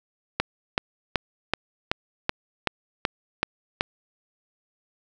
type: click train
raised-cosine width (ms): 0.3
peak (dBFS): -5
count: 10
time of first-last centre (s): 0.4-3.809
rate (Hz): 2.64
effects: none